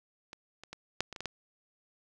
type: clicks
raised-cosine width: 0.2 ms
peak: -27 / -29 / -25 / -11 / -25 / -25 / -21 / -17 dBFS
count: 8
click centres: 0.331 / 0.636 / 0.73 / 1.006 / 1.127 / 1.162 / 1.206 / 1.257 s
effects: none